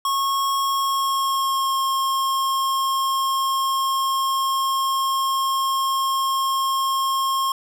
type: tone with pitch glide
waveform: square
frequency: 1093 to 1074.8 Hz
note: C#6 to C6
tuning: -25 to +46 cents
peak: -20 dBFS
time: 0.05-7.52 s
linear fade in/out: 2 ms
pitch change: -29 cents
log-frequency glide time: 0.74-1.8 s
effects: none